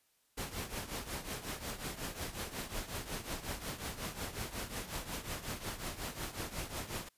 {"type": "noise with tremolo", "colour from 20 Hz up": "pink", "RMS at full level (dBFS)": -38, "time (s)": [0.37, 7.09], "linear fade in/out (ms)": 10, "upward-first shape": "triangle", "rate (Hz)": 5.5, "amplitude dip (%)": 80, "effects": ["white hiss -74 dBFS RMS until 7.17 s", "resampled to 32000 Hz"]}